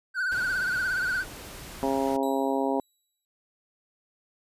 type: tone with vibrato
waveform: triangle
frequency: 1496 Hz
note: F#6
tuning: 19 cents sharp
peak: -23 dBFS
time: 0.14-1.25 s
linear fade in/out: 50 ms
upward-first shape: triangle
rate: 17 Hz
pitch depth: 93 cents each way
type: noise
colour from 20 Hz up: pink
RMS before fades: -42 dBFS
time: 0.31-2.17 s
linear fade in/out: 10 ms
type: harmonic tone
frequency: 135.6 Hz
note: C#3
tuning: 38 cents flat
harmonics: 2 / 3 / 4 / 5 / 6 / 7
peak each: -28 / -30 / -31 / -32 / -33 / -33 dBFS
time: 1.83-2.8 s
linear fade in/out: 0 ms
type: tone with exponential decay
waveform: 5% pulse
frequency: 3903 Hz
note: B7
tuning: 21 cents flat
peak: -33 dBFS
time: 2.23-3.25 s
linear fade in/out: 0 ms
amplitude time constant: 220 ms
effects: resampled to 32000 Hz